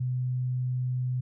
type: tone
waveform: sine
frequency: 126.4 Hz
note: B2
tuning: 41 cents sharp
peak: -26 dBFS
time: 0-1.21 s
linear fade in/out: 10 ms
effects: none